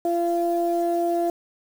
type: tone pair together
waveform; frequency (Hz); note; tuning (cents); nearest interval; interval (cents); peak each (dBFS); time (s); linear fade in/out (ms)
sine; 342.6 / 685.7; F4 / F5; -33 / -32; octave; 1201; -22; 0.05-1.3; 2
effects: tanh soft clip ceiling -13 dBFS + 7-bit